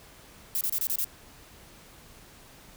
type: noise bursts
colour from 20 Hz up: violet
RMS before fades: -28 dBFS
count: 6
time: 0.55-1.044 s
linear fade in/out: 0 ms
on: 59 ms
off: 28 ms
effects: pink hiss -52 dBFS RMS until 2.76 s